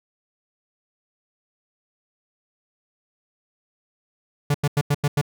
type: tone bursts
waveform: 45% pulse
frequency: 144.6 Hz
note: D3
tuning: 27 cents flat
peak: -17 dBFS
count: 6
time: 4.5-5.214 s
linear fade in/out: 5 ms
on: 44 ms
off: 90 ms
effects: none